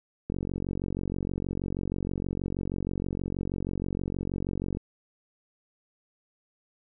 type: click train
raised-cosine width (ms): 3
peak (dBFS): -18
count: 208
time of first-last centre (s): 0.3-4.771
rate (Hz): 46.3
effects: none